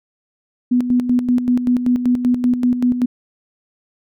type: tone with tremolo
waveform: sine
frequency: 246.9 Hz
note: B3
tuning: in tune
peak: -11 dBFS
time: 0.71-3.06 s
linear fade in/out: 10 ms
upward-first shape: square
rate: 5.2 Hz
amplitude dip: 60%
effects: none